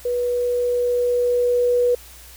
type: tone with level ramp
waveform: sine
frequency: 487.9 Hz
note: B4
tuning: 21 cents flat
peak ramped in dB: -19 to -14 dBFS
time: 0.05-1.95 s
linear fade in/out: 5 ms
effects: added 61 Hz sine -45 dBFS peak until 2.36 s + white hiss -44 dBFS RMS until 2.36 s